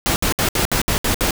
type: noise bursts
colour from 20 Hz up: pink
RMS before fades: -18 dBFS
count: 8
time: 0.06-1.308 s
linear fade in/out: 0 ms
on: 100 ms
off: 64 ms
effects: none